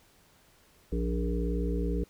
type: harmonic tone with a mistuned harmonic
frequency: 58.27 Hz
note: A#1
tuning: in tune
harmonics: 1 / 3 / 5 / 7 / 8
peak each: -29 / -34 / -36 / -37 / -38 dBFS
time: 0.92-2.04 s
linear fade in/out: 5 ms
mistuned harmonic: 3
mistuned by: +22 cents
effects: pink hiss -62 dBFS RMS until 2.09 s